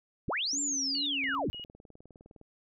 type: linear two-way sweep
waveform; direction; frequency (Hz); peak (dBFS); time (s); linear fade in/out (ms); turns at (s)
sine; up then down; 30.03 to 7459 to 30.03; -29; 0.28-1.5; 0; 0.6
type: tone with vibrato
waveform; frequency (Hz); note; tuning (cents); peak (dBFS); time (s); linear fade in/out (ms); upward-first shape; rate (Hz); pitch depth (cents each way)
sine; 277.8; C#4; +4; -38; 0.53-1.49; 2; sine; 2.4; 49
type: tone bursts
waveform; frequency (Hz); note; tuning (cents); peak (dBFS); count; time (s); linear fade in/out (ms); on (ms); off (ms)
sine; 2893; F#7; -40; -39; 3; 0.95-1.64; 0; 110; 180
type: click train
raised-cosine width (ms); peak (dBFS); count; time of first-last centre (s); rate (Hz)
2; -39; 24; 1.24-2.413; 19.6
effects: none